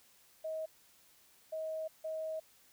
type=tone bursts at uneven times; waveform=sine; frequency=634 Hz; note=D#5; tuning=32 cents sharp; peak=-36 dBFS; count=3; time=0.44-0.66 / 1.52-1.88 / 2.04-2.4 s; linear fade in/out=10 ms; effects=white hiss -65 dBFS RMS until 2.72 s